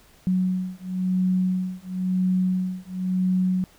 sine beating tone pair, 184.1 / 185.07 Hz, F#3 / F#3, -8 / +1 cents, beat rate 0.97 Hz, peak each -24 dBFS, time 0.27-3.64 s, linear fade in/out 0 ms, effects pink hiss -55 dBFS RMS until 3.78 s

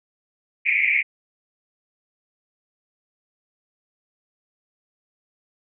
pink band-pass noise, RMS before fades -20 dBFS, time 0.65-1.03 s, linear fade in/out 20 ms, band 2100 to 2400 Hz, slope 96 dB/octave, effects none

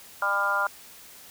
harmonic tone, 200 Hz, G3, 35 cents sharp, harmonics 3 / 4 / 5 / 6 / 7, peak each -33 / -32 / -29 / -30 / -25 dBFS, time 0.22-0.67 s, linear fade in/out 2 ms, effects white hiss -48 dBFS RMS until 1.3 s

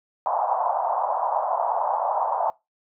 white band-pass noise, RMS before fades -24 dBFS, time 0.26-2.5 s, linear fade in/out 0 ms, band 640 to 980 Hz, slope 48 dB/octave, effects noise-tail reverb RT60 0.2 s tail -21 dB re dry

